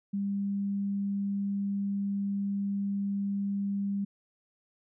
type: tone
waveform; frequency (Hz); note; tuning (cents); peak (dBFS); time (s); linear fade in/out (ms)
sine; 199.5; G3; +31; -28; 0.13-4.05; 10
effects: none